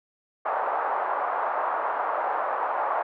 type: band-pass noise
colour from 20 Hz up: pink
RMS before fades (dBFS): -27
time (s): 0.45-3.03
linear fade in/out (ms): 10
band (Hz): 660 to 1200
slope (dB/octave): 24
effects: none